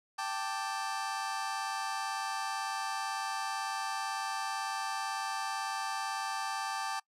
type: chord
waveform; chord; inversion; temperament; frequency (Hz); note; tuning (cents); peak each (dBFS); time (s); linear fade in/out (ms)
sawtooth; G suspended second; none; just; 784 / 882 / 1176; G5 / A5 / D6; 0 / +4 / +2; -34; 0.18-7; 10
effects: noise-tail reverb RT60 0.1 s tail -23 dB re dry + low-pass 9000 Hz 12 dB/octave